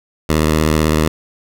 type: tone with vibrato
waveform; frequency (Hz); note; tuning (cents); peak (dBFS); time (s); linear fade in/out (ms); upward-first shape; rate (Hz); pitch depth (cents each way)
10% pulse; 77.78; D#2; 0; -4; 0.29-1.08; 5; sine; 16; 43
effects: none